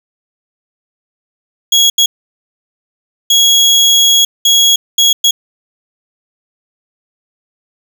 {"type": "tone bursts at uneven times", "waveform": "30% pulse", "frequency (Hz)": 3322, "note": "G#7", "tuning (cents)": 0, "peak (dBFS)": -3, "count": 6, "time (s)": [[1.72, 1.9], [1.98, 2.06], [3.3, 4.25], [4.45, 4.76], [4.98, 5.13], [5.24, 5.31]], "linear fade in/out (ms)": 5, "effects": []}